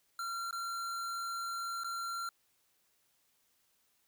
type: tone with dropouts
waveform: square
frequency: 1371 Hz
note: F6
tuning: 32 cents flat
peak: -37 dBFS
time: 0.19-2.29 s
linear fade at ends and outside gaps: 2 ms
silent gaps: 0.51-0.527 / 1.836-1.844 s
effects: white hiss -74 dBFS RMS until 4.07 s